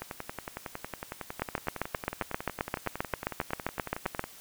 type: two click trains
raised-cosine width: 0.5 ms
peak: -13 / -20 dBFS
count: 22 / 47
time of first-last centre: 1.42-4.194 / 0.02-4.24 s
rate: 7.57 / 10.9 Hz
effects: white hiss -51 dBFS RMS until 4.4 s